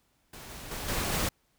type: noise with level steps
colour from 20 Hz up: pink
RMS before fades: -45 / -43 / -37 / -31 / -29 dBFS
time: 0.33-1.29 s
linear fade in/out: 5 ms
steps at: 0.49 / 0.71 / 0.88 / 1.12 s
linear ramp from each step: 5 ms
effects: pink hiss -71 dBFS RMS until 1.58 s